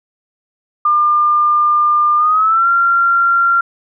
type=tone with pitch glide; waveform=sine; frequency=1200 to 1378.4 Hz; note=D6 to F6; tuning=+37 to -23 cents; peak=-9 dBFS; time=0.85-3.61 s; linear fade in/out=5 ms; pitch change=+240 cents; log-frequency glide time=2.17-2.68 s; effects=none